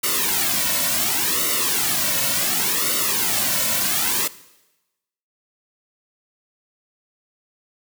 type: noise with flanger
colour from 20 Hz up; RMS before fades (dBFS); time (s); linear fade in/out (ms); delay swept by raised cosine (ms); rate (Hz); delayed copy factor
white; -21; 0.03-4.28; 10; 1.2 to 2.5; 0.69; -0.85
effects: noise-tail reverb RT60 1.0 s tail -18 dB re dry